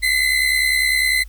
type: tone pair together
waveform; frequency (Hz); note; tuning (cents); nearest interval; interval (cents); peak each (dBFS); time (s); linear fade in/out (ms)
35% pulse; 2023 / 2093; B6 / C7; +41 / 0; minor second; 59; -15 / -19; 0.02-1.24; 20
effects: added 50 Hz sine -34 dBFS peak until 1.28 s + white hiss -55 dBFS RMS until 1.28 s